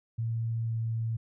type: tone with pitch glide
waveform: sine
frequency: 114.3 to 113.44 Hz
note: A#2 to A#2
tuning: -34 to -47 cents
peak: -28 dBFS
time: 0.18-1.17 s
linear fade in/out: 10 ms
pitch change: -13 cents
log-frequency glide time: 0.65-0.73 s
effects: none